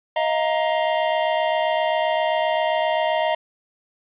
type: chord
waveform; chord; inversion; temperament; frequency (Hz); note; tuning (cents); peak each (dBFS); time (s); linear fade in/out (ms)
square; Eb suspended second; none; equal with one note detuned; 630.9 / 698.5 / 932.3; Eb5 / F5 / Bb5; +24 / 0 / 0; -22 / -26 / -25; 0.16-3.35; 5
effects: resampled to 8000 Hz + 8-bit